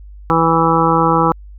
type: harmonic tone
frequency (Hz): 164.4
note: E3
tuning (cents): -4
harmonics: 1 / 2 / 3 / 5 / 6 / 7 / 8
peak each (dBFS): -18 / -18 / -18 / -18 / -18 / -18 / -18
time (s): 0.3-1.32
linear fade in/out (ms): 0
effects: added 50 Hz sine -33 dBFS peak until 1.58 s